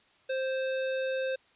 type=tone with sample-and-hold; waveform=sine; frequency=525 Hz; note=C5; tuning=6 cents sharp; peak=-28 dBFS; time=0.29-1.36 s; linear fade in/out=10 ms; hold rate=2100 Hz; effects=white hiss -64 dBFS RMS until 1.55 s + resampled to 8000 Hz